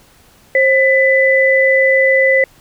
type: tone pair together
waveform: sine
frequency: 532 / 1997.6 Hz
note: C5 / B6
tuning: +29 / +19 cents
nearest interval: octave + major seventh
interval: 2290 cents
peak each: -11 dBFS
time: 0.55-2.44 s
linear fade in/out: 2 ms
effects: pink hiss -48 dBFS RMS until 2.6 s